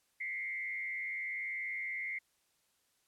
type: tone with frequency modulation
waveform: sine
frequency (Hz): 2100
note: C7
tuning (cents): +6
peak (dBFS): -36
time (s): 0.2-2.19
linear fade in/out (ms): 10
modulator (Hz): 101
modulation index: 0.94
effects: white hiss -75 dBFS RMS until 3.07 s + low-pass 12000 Hz 12 dB/octave